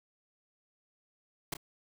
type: noise with echo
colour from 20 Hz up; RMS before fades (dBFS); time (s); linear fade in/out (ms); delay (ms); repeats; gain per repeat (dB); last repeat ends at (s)
pink; -34; 1.52-1.54; 5; 29; 1; -10; 1.569
effects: none